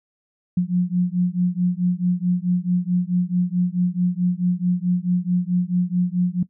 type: beating tone pair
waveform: sine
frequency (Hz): 176.6 / 181.2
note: F3 / F#3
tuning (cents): +20 / -36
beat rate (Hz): 4.6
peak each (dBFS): -20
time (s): 0.57-6.43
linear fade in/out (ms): 5
effects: noise-tail reverb RT60 0.1 s tail -17 dB re dry